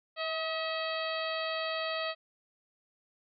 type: harmonic tone with a mistuned harmonic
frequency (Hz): 644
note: E5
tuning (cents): -41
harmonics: 1 / 2 / 3 / 4 / 5 / 6 / 7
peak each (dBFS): -35 / -38 / -40 / -41 / -42 / -43 / -43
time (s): 0.16-2.15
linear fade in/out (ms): 50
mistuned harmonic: 2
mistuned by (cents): -28
effects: none